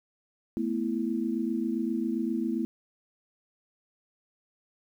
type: chord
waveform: sine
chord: A suspended second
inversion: none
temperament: just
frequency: 220 / 247.5 / 330 Hz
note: A3 / B3 / E4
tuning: 0 / +4 / +2 cents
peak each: -31 dBFS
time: 0.57-2.65 s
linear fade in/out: 0 ms
effects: 10-bit